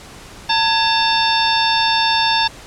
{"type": "harmonic tone with a mistuned harmonic", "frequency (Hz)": 900, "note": "A5", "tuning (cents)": 39, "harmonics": [1, 2, 3, 4, 5, 6], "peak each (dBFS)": [-17, -22, -23, -19, -23, -23], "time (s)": [0.49, 2.48], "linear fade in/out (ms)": 10, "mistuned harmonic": 2, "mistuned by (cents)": -130, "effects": ["pink hiss -38 dBFS RMS until 2.66 s", "low-pass 9000 Hz 12 dB/octave"]}